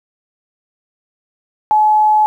sine tone, 854 Hz, G#5, 48 cents sharp, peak -8 dBFS, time 1.71-2.26 s, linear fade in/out 0 ms, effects 8-bit

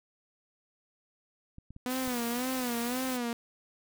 clicks, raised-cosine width 5 ms, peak -34 dBFS, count 4, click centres 1.584 / 1.706 / 1.764 / 2.077 s
sawtooth tone with vibrato, 246.9 Hz, B3, in tune, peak -27 dBFS, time 1.86-3.33 s, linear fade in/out 0 ms, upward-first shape sine, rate 1.9 Hz, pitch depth 93 cents each way
white noise, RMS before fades -40 dBFS, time 1.89-3.18 s, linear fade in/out 20 ms
effects none

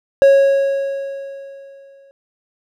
triangle tone with exponential decay, 550 Hz, C#5, 14 cents flat, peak -3 dBFS, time 0.22-2.11 s, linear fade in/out 0 ms, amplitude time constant 410 ms, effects none

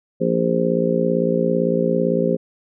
harmonic tone, 57.8 Hz, A#1, 14 cents flat, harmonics 3 / 4 / 5 / 6 / 7 / 8 / 9, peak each -22 / -23 / -27 / -33 / -22 / -29 / -21 dBFS, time 0.2-2.37 s, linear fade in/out 20 ms, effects none

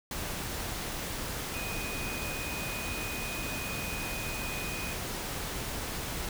sine tone in noise, 2489 Hz, D#7, in tune, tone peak -39 dBFS, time 1.54-4.93 s, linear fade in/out 2 ms, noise pink, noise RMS -36 dBFS, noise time 0.11-6.29 s, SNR -6 dB, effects none

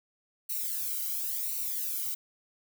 violet noise with flanger, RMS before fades -33 dBFS, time 0.49-2.15 s, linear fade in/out 10 ms, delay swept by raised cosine 0.59 to 1.16 ms, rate 0.94 Hz, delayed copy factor -0.85, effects none

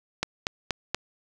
click train, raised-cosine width 0.2 ms, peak -8 dBFS, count 4, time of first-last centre 0.23-0.946 s, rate 4.19 Hz, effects none

